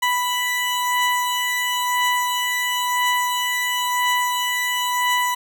20% pulse beating tone pair, 987.8 / 988.78 Hz, B5 / B5, 0 / +2 cents, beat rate 0.98 Hz, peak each -21 / -15 dBFS, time 0.02-5.35 s, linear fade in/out 10 ms, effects none

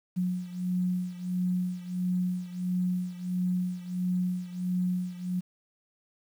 sine beating tone pair, 180.6 / 182.1 Hz, F#3 / F#3, -42 / -27 cents, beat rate 1.5 Hz, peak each -29 / -32 dBFS, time 0.16-5.41 s, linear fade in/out 20 ms, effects 9-bit

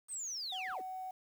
sine linear sweep, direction down, 8660 to 169.8 Hz, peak -37 dBFS, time 0.08-0.82 s, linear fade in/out 50 ms
sine tone, 749 Hz, F#5, 21 cents sharp, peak -39 dBFS, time 0.52-1.11 s, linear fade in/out 5 ms
effects tanh soft clip ceiling -34 dBFS + 10-bit

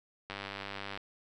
click train, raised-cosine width 0.3 ms, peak -23 dBFS, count 68, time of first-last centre 0.3-0.975 s, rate 99.3 Hz, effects none

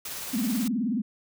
white noise with tremolo, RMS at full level -35 dBFS, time 0.05-0.68 s, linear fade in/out 5 ms, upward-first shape sine, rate 18 Hz, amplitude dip 25%
sine tone with vibrato, 230.8 Hz, A#3, 17 cents flat, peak -24 dBFS, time 0.33-1.02 s, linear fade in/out 10 ms, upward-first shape triangle, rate 19 Hz, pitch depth 290 cents each way
effects none

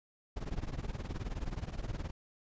brown noise with tremolo, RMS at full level -34 dBFS, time 0.36-2.11 s, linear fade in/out 10 ms, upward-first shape triangle, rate 19 Hz, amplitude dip 95%, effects resampled to 16000 Hz

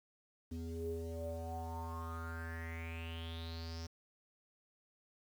square tone with low-pass filter sweep, 82.41 Hz, E2, in tune, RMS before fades -43 dBFS, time 0.51-3.87 s, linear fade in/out 10 ms, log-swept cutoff 300 to 5600 Hz, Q 8.9, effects 10-bit

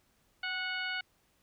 harmonic tone with a mistuned harmonic, 734 Hz, F#5, 14 cents flat, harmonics 1 / 2 / 3 / 4 / 5 / 6, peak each -45 / -36 / -39 / -40 / -49 / -46 dBFS, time 0.43-1.01 s, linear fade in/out 5 ms, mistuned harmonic 1, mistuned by +47 cents, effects pink hiss -71 dBFS RMS until 1.42 s

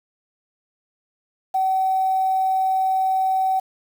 sine tone with quantisation, 760 Hz, F#5, 46 cents sharp, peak -17 dBFS, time 1.54-3.6 s, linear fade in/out 10 ms, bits 7, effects none

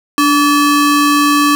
square ring-modulated tone, 720 Hz, F#5, 47 cents flat, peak -6 dBFS, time 0.18-1.55 s, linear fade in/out 0 ms, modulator 428 Hz, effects none

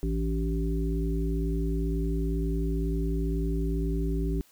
harmonic tone with a mistuned harmonic, 55 Hz, A1, in tune, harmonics 1 / 3 / 5 / 7, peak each -27 / -32 / -34 / -35 dBFS, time 0.03-4.41 s, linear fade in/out 0 ms, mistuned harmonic 5, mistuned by +49 cents, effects white hiss -60 dBFS RMS until 4.51 s

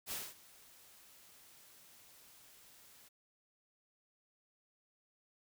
white noise with ADSR envelope, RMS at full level -40 dBFS, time 0.06-3.09 s, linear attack 58 ms, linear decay 220 ms, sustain -21 dB, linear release 14 ms, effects none

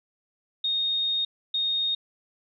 sine tone pair in turn, 3706 / 3706 Hz, A#7 / A#7, -11 / -11 cents, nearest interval unison, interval 0 cents, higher neither, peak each -23 dBFS, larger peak neither, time 0.64-1.25 / 1.54-1.95 s, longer first, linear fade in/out 5 ms, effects none

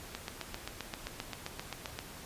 click train, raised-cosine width 0.2 ms, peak -20 dBFS, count 15, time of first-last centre 0.15-1.99 s, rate 7.61 Hz, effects pink hiss -48 dBFS RMS until 2.25 s + resampled to 32000 Hz

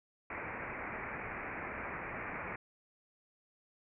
white low-pass noise, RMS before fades -42 dBFS, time 0.3-2.56 s, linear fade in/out 5 ms, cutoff 2400 Hz, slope 96 dB/octave, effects none

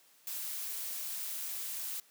blue noise, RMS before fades -39 dBFS, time 0.27-2 s, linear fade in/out 2 ms, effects white hiss -64 dBFS RMS until 2.1 s + high-pass 200 Hz 12 dB/octave

